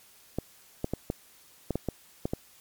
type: clicks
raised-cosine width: 2 ms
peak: -15 dBFS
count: 9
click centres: 0.386 / 0.844 / 0.936 / 1.101 / 1.707 / 1.756 / 1.887 / 2.255 / 2.335 s
effects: white hiss -57 dBFS RMS until 2.6 s + MP3 96 kbps